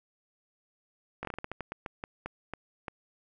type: slowing click train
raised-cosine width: 0.5 ms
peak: -21 dBFS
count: 15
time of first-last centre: 1.23-2.882 s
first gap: 19 ms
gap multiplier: 1.25
effects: none